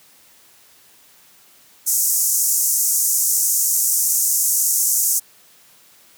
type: band-pass noise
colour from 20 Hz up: pink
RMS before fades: -18 dBFS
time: 1.86-5.2 s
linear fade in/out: 20 ms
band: 6100 to 16000 Hz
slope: 48 dB/octave
effects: white hiss -51 dBFS RMS until 6.17 s + high-pass 80 Hz 12 dB/octave